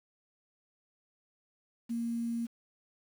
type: tone with quantisation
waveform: sine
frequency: 233.1 Hz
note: A#3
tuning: in tune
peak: -31 dBFS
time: 1.89-2.47 s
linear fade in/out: 20 ms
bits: 9
effects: none